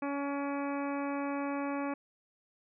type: harmonic tone with a mistuned harmonic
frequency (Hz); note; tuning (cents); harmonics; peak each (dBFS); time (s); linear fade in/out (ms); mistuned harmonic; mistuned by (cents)
281.7; C#4; +28; 1 / 2 / 3 / 4 / 5 / 6 / 7 / 8 / 9; -34 / -39 / -41 / -42 / -48 / -49 / -54 / -49 / -51; 0.02-1.94; 5; 8; +27
effects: none